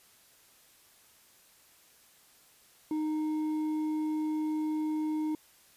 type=tone with hard clipping; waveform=sine; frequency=308.8 Hz; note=D#4; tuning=13 cents flat; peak=-30 dBFS; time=2.91-5.35 s; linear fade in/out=2 ms; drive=4 dB; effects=white hiss -61 dBFS RMS until 5.76 s + resampled to 32000 Hz